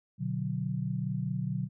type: chord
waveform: sine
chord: B minor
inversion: none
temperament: just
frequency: 123.47 / 148.16 / 185.21 Hz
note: B2 / D3 / F#3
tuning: 0 / +16 / +2 cents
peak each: -34 dBFS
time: 0.18-1.69 s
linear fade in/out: 50 ms
effects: none